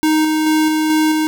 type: tone with tremolo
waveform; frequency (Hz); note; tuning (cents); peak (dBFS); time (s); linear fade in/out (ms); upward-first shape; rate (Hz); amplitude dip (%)
square; 311.2; D#4; 0; -12; 0.03-1.27; 0; square; 2.3; 25
effects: none